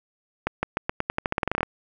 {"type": "accelerating click train", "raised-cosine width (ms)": 0.5, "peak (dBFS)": -8, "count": 17, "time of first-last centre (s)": [0.47, 1.631], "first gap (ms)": 160, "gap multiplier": 0.88, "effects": []}